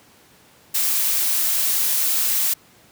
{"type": "noise", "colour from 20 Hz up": "blue", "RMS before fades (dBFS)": -20, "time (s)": [0.74, 2.54], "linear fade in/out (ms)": 10, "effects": ["pink hiss -52 dBFS RMS until 2.91 s", "high-pass 100 Hz 12 dB/octave"]}